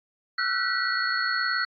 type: tone cluster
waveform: sine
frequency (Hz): 1336 / 1463 / 1522 / 1944 / 4356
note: E6 / F#6 / F#6 / B6 / C#8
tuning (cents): +23 / -20 / +48 / -28 / -31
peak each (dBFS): -30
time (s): 0.38-1.65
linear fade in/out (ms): 5
effects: AAC 64 kbps